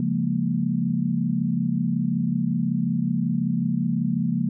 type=chord; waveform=sine; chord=Bb minor seventh; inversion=first; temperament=equal; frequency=138.59 / 174.61 / 207.7 / 233.1 Hz; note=Db3 / F3 / Ab3 / Bb3; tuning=0 / 0 / 0 / 0 cents; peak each=-28 / -25 / -28 / -25 dBFS; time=0-4.49 s; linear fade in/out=2 ms; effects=none